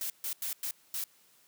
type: noise bursts at uneven times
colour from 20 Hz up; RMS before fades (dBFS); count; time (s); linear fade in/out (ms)
blue; -35; 5; 0.01-0.1 / 0.24-0.33 / 0.42-0.53 / 0.63-0.71 / 0.94-1.04; 2
effects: white hiss -64 dBFS RMS until 1.47 s + high-pass 100 Hz 12 dB/octave